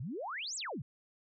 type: exponential two-way sweep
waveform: sine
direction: up then down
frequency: 108.1 to 8310 to 108.1 Hz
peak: -37 dBFS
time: 0-0.82 s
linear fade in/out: 5 ms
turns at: 0.56 s
effects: none